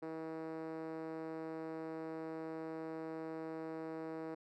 5% pulse tone with band-pass filter, 160.5 Hz, E3, 46 cents flat, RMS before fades -44 dBFS, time 0.02-4.35 s, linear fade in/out 10 ms, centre 380 Hz, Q 2.2, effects none

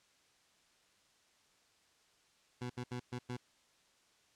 20% pulse tone bursts at uneven times, 123.47 Hz, B2, in tune, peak -34 dBFS, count 5, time 2.61-2.7 / 2.77-2.84 / 2.91-3 / 3.12-3.19 / 3.29-3.37 s, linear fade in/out 10 ms, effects white hiss -70 dBFS RMS until 4.35 s + low-pass 7000 Hz 12 dB/octave

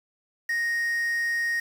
triangle tone with quantisation, 1865 Hz, A#6, in tune, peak -22 dBFS, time 0.49-1.6 s, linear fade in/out 5 ms, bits 7, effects none

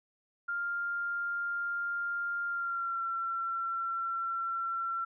sine tone with pitch glide, 1399 to 1356 Hz, F6 to E6, +3 to +49 cents, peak -31 dBFS, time 0.48-5.05 s, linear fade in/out 10 ms, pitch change -54 cents, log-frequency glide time 2.47-3.05 s, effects none

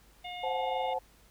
harmonic tone, 716 Hz, F5, 43 cents sharp, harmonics 1 / 3 / 4 / 5, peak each -40 / -45 / -46 / -47 dBFS, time 0.24-0.94 s, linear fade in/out 10 ms
sine chord, F# diminished, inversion second, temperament equal with one note detuned, 523.3 / 740 / 863.4 Hz, C5 / F#5 / A5, 0 / 0 / -33 cents, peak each -34 dBFS, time 0.43-0.99 s, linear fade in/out 10 ms
effects added 50 Hz sine -62 dBFS peak until 1.3 s + pink hiss -62 dBFS RMS until 1.3 s

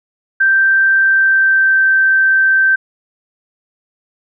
sine tone with pitch glide, 1567 to 1556.2 Hz, G6 to G6, -1 to -13 cents, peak -8 dBFS, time 0.4-2.76 s, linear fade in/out 10 ms, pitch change -12 cents, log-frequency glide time 1.01-1.83 s, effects none

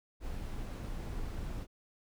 brown noise, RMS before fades -39 dBFS, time 0.2-1.67 s, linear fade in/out 50 ms, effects none

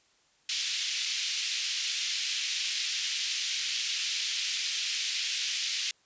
pink band-pass noise, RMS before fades -32 dBFS, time 0.49-5.91 s, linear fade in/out 2 ms, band 2600 to 6400 Hz, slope 24 dB/octave, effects white hiss -66 dBFS RMS until 6.05 s + resampled to 16000 Hz

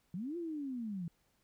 sine linear two-way sweep, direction up then down, 161.3 to 352.3 to 161.3 Hz, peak -37 dBFS, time 0.14-1.08 s, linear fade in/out 2 ms, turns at 0.37 s, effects pink hiss -75 dBFS RMS until 1.43 s

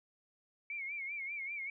sine tone with vibrato, 2251 Hz, C#7, 26 cents sharp, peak -38 dBFS, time 0.7-1.7 s, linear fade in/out 2 ms, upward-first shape sine, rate 5.1 Hz, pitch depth 100 cents each way, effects none

